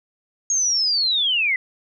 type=linear sweep; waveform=sine; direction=down; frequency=6590 to 1975.5 Hz; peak=-17 dBFS; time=0.5-1.56 s; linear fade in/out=2 ms; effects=none